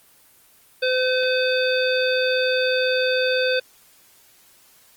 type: harmonic tone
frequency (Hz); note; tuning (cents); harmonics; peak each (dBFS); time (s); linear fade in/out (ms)
511; C5; -41; 1 / 3 / 5 / 7 / 9; -20 / -25 / -27 / -28 / -30; 0.82-3.6; 10
effects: white hiss -54 dBFS RMS until 4.96 s + Opus 24 kbps